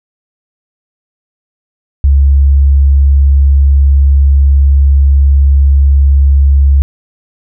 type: tone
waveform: sine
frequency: 69.3 Hz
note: C#2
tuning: in tune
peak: -3 dBFS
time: 2.04-6.82 s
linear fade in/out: 0 ms
effects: none